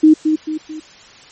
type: tone with echo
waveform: sine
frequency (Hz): 311.1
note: D#4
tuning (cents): 0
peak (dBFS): -4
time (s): 0.03-0.14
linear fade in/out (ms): 10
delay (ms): 220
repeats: 3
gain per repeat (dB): -7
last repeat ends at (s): 0.8
effects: white hiss -42 dBFS RMS until 1.31 s + MP3 32 kbps